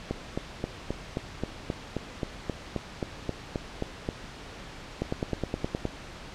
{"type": "two click trains", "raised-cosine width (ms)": 2, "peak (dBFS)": [-15, -14], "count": [16, 9], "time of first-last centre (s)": [[0.11, 4.089], [5.02, 5.853]], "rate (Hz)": [3.77, 9.6], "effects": ["pink hiss -43 dBFS RMS until 6.34 s", "low-pass 5000 Hz 12 dB/octave"]}